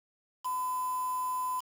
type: tone with quantisation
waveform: sine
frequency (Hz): 1011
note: B5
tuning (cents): +40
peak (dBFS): -30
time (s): 0.44-1.61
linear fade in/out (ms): 20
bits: 7
effects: none